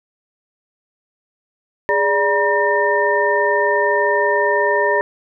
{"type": "tone cluster", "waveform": "sine", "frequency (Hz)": [412.5, 584, 958, 1813], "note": ["G#4", "D5", "A#5", "A#6"], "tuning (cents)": [-12, -10, 47, -49], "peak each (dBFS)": -19, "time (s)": [1.89, 5.01], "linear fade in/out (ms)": 0, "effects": []}